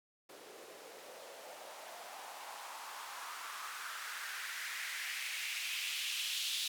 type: noise with band-pass filter sweep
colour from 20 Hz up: blue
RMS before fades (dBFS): -43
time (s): 0.29-6.68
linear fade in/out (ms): 5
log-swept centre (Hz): 390 to 3500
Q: 2.8
effects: none